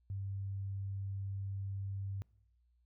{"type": "tone", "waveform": "sine", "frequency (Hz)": 98, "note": "G2", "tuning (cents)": 0, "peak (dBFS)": -37, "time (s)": [0.1, 2.22], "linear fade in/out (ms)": 0, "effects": ["noise-tail reverb RT60 0.7 s tail -24 dB re dry", "added 60 Hz sine -69 dBFS peak until 2.85 s"]}